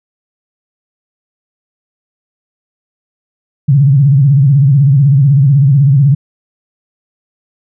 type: tone with vibrato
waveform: sine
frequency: 138.59 Hz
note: C#3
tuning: in tune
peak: -4 dBFS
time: 3.68-6.15 s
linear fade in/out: 10 ms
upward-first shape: sine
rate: 16 Hz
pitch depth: 140 cents each way
effects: none